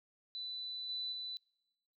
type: tone with level steps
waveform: sine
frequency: 3988 Hz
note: B7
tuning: 16 cents sharp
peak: -40 / -37 / -40 dBFS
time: 0.35-1.37 s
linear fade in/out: 0 ms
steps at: 0.89 / 1.12 s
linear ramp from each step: 5 ms
effects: noise-tail reverb RT60 1.0 s tail -26 dB re dry